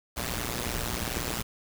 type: noise with amplitude modulation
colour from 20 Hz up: pink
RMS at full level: -28 dBFS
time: 0.16-1.43 s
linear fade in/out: 20 ms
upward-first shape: sine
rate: 119 Hz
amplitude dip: 95%
effects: none